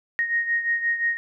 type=beating tone pair; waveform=sine; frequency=1864.7 / 1870.4 Hz; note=A#6 / A#6; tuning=0 / +5 cents; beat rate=5.7 Hz; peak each=-22 / -28 dBFS; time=0.19-1.17 s; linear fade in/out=0 ms; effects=none